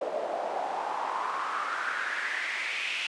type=noise with band-pass filter sweep; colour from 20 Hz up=pink; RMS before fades=-32 dBFS; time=0.01-3.07 s; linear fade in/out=5 ms; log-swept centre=550 to 2700 Hz; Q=4.5; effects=high-pass 300 Hz 12 dB/octave + resampled to 22050 Hz